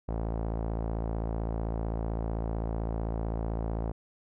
sawtooth tone with low-pass filter, 55.7 Hz, A1, 22 cents sharp, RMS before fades -32 dBFS, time 0.08-3.92 s, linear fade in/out 10 ms, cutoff 750 Hz, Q 1.5, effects none

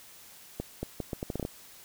accelerating click train, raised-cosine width 2 ms, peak -19 dBFS, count 10, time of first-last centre 0.6-1.451 s, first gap 230 ms, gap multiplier 0.75, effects white hiss -52 dBFS RMS until 1.84 s

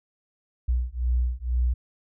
sine beating tone pair, 60.2 / 62.3 Hz, B1 / B1, -44 / +16 cents, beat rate 2.1 Hz, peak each -25 / -25 dBFS, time 0.68-1.74 s, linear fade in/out 10 ms, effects none

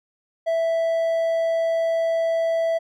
triangle tone, 659.3 Hz, E5, in tune, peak -17 dBFS, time 0.46-2.79 s, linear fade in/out 20 ms, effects none

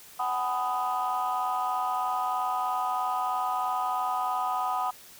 sine chord, G# minor seventh, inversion third, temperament just, 747.5 / 830.6 / 996.7 / 1245.9 Hz, F#5 / G#5 / B5 / D#6, +17 / 0 / +16 / +2 cents, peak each -29 / -35 / -30 / -30 dBFS, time 0.19-4.91 s, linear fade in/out 10 ms, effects tanh soft clip ceiling -19 dBFS + white hiss -50 dBFS RMS until 5.19 s

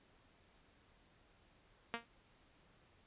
5% pulse tone with exponential decay, 233 Hz, A#3, 1 cent flat, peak -24 dBFS, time 1.94-2.06 s, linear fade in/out 0 ms, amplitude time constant 26 ms, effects pink hiss -69 dBFS RMS until 3.06 s + resampled to 8000 Hz

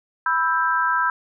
sine chord, E minor, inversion second, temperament just, 988.9 / 1318.5 / 1582.2 Hz, B5 / E6 / G6, +2 / 0 / +16 cents, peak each -22 dBFS, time 0.26-1.1 s, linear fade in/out 2 ms, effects none

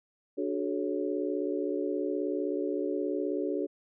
sine chord, D major seventh, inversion none, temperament equal with one note detuned, 293.7 / 370 / 429 / 554.4 Hz, D4 / F#4 / A4 / C#5, 0 / 0 / -44 / 0 cents, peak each -33 / -33 / -34 / -37 dBFS, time 0.37-3.67 s, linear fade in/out 20 ms, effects none

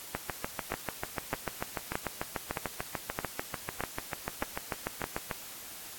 two click trains, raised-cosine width 0.5 ms, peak -16 / -15 dBFS, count 36 / 8, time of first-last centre 0.15-5.312 / 0.72-5.041 s, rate 6.78 / 1.62 Hz, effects white hiss -45 dBFS RMS until 5.98 s + AAC 64 kbps

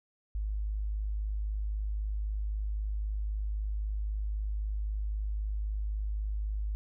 sine tone, 51.91 Hz, G#1, in tune, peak -30 dBFS, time 0.35-6.75 s, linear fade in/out 0 ms, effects none

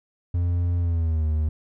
triangle tone with pitch glide, 87.31 to 77.34 Hz, F2 to D#2, 0 to -10 cents, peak -18 dBFS, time 0.34-1.49 s, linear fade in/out 5 ms, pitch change -210 cents, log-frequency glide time 0.78-1.27 s, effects none

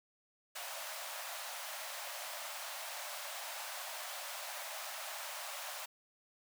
pink high-pass noise, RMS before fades -44 dBFS, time 0.55-5.86 s, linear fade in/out 10 ms, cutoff 560 Hz, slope 96 dB/octave, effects none

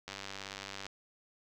click train, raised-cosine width 0.2 ms, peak -24 dBFS, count 78, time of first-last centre 0.08-0.866 s, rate 98 Hz, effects none

